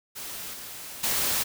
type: noise with level steps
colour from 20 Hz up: white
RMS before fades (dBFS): -37 / -40 / -26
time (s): 0.15-1.44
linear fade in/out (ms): 20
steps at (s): 0.53 / 1.03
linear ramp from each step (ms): 10
effects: none